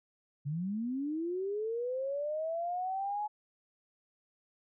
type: linear sweep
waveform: sine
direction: up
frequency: 136.3 to 850 Hz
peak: -32 dBFS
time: 0.45-3.28 s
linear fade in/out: 20 ms
effects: none